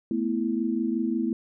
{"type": "chord", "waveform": "sine", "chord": "A suspended second", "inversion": "none", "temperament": "equal with one note detuned", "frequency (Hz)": [221.3, 246.9, 329.6], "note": ["A3", "B3", "E4"], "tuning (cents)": [10, 0, 0], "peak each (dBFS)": -28, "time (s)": [0.11, 1.33], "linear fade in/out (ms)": 2, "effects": []}